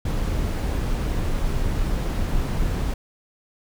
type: noise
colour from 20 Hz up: brown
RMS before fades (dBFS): -23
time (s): 0.05-2.94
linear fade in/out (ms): 5
effects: none